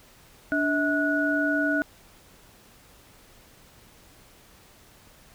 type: tone cluster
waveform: sine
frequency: 291.6 / 644 / 1465 Hz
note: D4 / E5 / F#6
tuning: -12 / -41 / -18 cents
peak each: -25 / -29 / -25 dBFS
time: 0.52-1.82 s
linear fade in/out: 0 ms
effects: pink hiss -54 dBFS RMS until 5.34 s